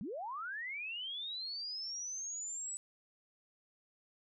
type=linear sweep; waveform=sine; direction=up; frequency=164.81 to 7940 Hz; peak=-39 dBFS; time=0.01-2.77 s; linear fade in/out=0 ms; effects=none